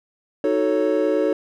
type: chord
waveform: triangle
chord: D# half-diminished seventh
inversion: none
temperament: equal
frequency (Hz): 311.1 / 370 / 440 / 554.4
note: D#4 / F#4 / A4 / C#5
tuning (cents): 0 / 0 / 0 / 0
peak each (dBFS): -21 / -23 / -20 / -20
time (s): 0.44-1.33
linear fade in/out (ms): 2
effects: none